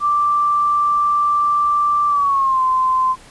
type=tone with pitch glide; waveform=sine; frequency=1174.7 to 1034.5 Hz; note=D6 to C6; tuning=0 to -20 cents; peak=-13 dBFS; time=0-3.16 s; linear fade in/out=50 ms; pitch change=-220 cents; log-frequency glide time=2.08-2.62 s; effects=pink hiss -44 dBFS RMS until 3.3 s + resampled to 24000 Hz